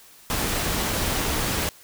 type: noise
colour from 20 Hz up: pink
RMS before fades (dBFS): -25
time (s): 0.3-1.69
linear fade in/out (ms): 0
effects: white hiss -50 dBFS RMS until 1.83 s